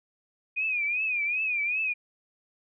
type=tone with vibrato; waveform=sine; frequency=2457 Hz; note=D#7; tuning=22 cents flat; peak=-25 dBFS; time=0.56-1.94 s; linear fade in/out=20 ms; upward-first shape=triangle; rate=2.6 Hz; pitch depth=130 cents each way; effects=none